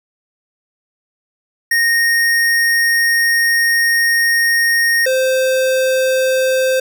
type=tone pair in turn; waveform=square; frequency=1856 / 520.8 Hz; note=A#6 / C5; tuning=-8 / -8 cents; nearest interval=octave + minor seventh; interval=2200 cents; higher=first; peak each=-12 / -13 dBFS; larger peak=first; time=1.71-5.06 / 5.06-6.8 s; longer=first; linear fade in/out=5 ms; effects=none